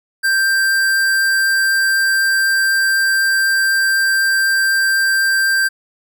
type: tone with hard clipping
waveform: sine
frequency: 1576 Hz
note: G6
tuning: 9 cents sharp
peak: -14 dBFS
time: 0.23-5.69 s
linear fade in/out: 20 ms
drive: 17 dB
effects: none